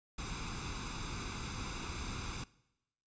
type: noise with comb filter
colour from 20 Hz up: pink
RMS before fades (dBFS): -41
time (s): 0.18-2.44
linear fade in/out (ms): 5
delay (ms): 0.81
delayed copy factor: +0.7
effects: noise-tail reverb RT60 0.9 s tail -21 dB re dry + resampled to 16000 Hz